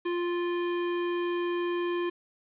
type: tone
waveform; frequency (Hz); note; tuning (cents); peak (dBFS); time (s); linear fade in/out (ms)
square; 349.2; F4; 0; -28; 0.05-2.1; 10
effects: resampled to 8000 Hz + 9-bit